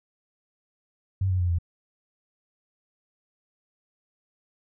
sine tone with pitch steps, 95.6 / 92.02 / 88.58 / 85.27 Hz, G2 / F#2 / F2 / F2, -43 / -9 / +25 / -41 cents, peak -21 dBFS, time 1.21-1.586 s, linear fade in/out 5 ms, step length 94 ms, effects none

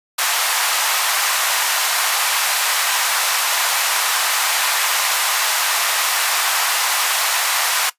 pink high-pass noise, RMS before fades -18 dBFS, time 0.18-7.9 s, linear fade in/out 10 ms, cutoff 820 Hz, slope 24 dB/octave, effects noise-tail reverb RT60 0.1 s tail -17 dB re dry + resampled to 32000 Hz

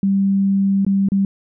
sine tone with dropouts, 196 Hz, G3, in tune, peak -13 dBFS, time 0.03-1.25 s, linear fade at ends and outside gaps 2 ms, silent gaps 0.849-0.865 / 1.087-1.119 s, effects none

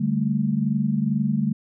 sine chord, D suspended fourth, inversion none, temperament equal with one note detuned, 146.83 / 197.7 / 220 Hz, D3 / G3 / A3, 0 / +15 / 0 cents, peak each -25 / -24 / -23 dBFS, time 0-1.53 s, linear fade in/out 10 ms, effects none

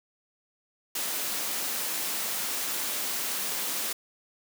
white high-pass noise, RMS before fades -31 dBFS, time 0.95-3.93 s, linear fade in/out 5 ms, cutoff 180 Hz, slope 24 dB/octave, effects none

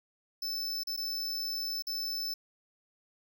square tone with dropouts, 5274 Hz, E8, in tune, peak -33 dBFS, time 0.42-2.34 s, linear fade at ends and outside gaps 5 ms, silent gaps 0.835-0.871 / 0.965-0.974 / 1.823-1.869 s, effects 12-bit

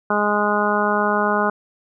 harmonic tone, 207.7 Hz, G#3, in tune, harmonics 1 / 2 / 3 / 4 / 5 / 6 / 7, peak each -24 / -24 / -24 / -24 / -24 / -24 / -24 dBFS, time 0.1-1.5 s, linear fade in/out 5 ms, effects none

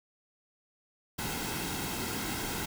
pink noise with comb filter, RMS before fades -35 dBFS, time 1.18-2.66 s, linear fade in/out 10 ms, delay 1.7 ms, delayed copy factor -0.55, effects none

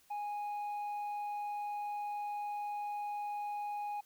triangle tone with tanh clipping, 827 Hz, G#5, 8 cents flat, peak -37 dBFS, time 0.1-4.01 s, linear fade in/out 10 ms, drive 8 dB, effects white hiss -67 dBFS RMS until 4.05 s

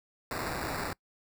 white noise with sample-and-hold, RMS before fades -35 dBFS, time 0.31-0.93 s, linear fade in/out 2 ms, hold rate 3150 Hz, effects noise-tail reverb RT60 0.1 s tail -24 dB re dry

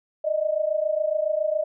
sine tone pair together, 602.8 / 630 Hz, D5 / D#5, +45 / +21 cents, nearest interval minor second, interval 76 cents, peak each -24 dBFS, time 0.24-1.64 s, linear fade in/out 10 ms, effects none

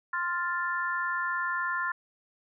sine chord, F major, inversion second, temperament equal, 1046.5 / 1396.9 / 1760 Hz, C6 / F6 / A6, 0 / 0 / 0 cents, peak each -32 dBFS, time 0.13-1.92 s, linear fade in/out 5 ms, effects none

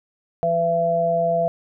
harmonic tone, 168.2 Hz, E3, 35 cents sharp, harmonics 1 / 3 / 4, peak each -28 / -25 / -18 dBFS, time 0.43-1.48 s, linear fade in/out 0 ms, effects none

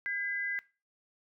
sine tone pair together, 1616 / 2010 Hz, G#6 / B6, -48 / +30 cents, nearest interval major third, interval 378 cents, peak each -35 / -34 dBFS, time 0.06-0.59 s, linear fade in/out 0 ms, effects noise-tail reverb RT60 0.3 s tail -19 dB re dry

